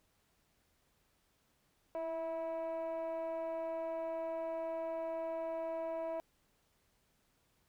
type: tone with frequency modulation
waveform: sine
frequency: 653 Hz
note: E5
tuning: 17 cents flat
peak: -34 dBFS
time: 1.95-6.2 s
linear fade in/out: 0 ms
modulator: 322 Hz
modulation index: 0.59
effects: tanh soft clip ceiling -35 dBFS + pink hiss -75 dBFS RMS until 7.68 s